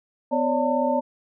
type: tone cluster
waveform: sine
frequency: 251.5 / 554 / 591 / 899 Hz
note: B3 / C#5 / D5 / A5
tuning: +32 / -1 / +11 / +37 cents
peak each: -25 dBFS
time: 0.31-1.01 s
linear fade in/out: 20 ms
effects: none